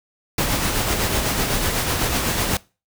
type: noise with tremolo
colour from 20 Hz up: pink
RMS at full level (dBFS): -20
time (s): 0.38-2.57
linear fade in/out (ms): 2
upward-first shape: sine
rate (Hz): 8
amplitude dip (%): 35
effects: noise-tail reverb RT60 0.3 s tail -22 dB re dry